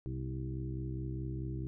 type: harmonic tone with a mistuned harmonic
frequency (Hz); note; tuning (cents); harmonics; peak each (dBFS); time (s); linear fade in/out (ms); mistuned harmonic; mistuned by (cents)
64.7; C2; -19; 1 / 2 / 3 / 4 / 5 / 6; -41 / -38 / -49 / -52 / -44 / -50; 0.06-1.67; 0; 3; +51
effects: none